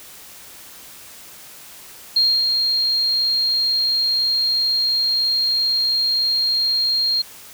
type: tone with ADSR envelope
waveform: sine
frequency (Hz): 4221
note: C8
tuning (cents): +14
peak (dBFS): -12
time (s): 2.16-7.22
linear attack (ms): 6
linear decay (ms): 260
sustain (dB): -4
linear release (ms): 7
effects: white hiss -41 dBFS RMS until 7.53 s